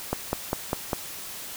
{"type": "click train", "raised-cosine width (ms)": 1, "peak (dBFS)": -10, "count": 5, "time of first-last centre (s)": [0.13, 0.932], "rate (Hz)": 4.99, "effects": ["white hiss -38 dBFS RMS until 1.56 s"]}